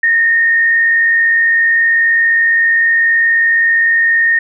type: tone with frequency modulation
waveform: sine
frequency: 1841 Hz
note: A#6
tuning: 22 cents flat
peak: -8 dBFS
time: 0.03-4.39 s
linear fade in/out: 5 ms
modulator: 64.8 Hz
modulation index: 0.4
effects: none

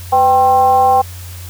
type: tone with frequency modulation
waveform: sine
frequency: 783 Hz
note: G5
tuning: 2 cents flat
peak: -7 dBFS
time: 0.12-1.02 s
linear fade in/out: 10 ms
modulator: 281 Hz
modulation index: 0.62
effects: added 90 Hz sine -28 dBFS peak until 1.49 s + white hiss -36 dBFS RMS until 1.49 s

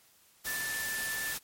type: tone in noise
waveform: sine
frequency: 1760 Hz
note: A6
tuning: in tune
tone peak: -34 dBFS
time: 0.46-1.35 s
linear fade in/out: 20 ms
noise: white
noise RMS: -37 dBFS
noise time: 0.44-1.39 s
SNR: 0 dB
effects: white hiss -63 dBFS RMS until 1.43 s + MP3 64 kbps

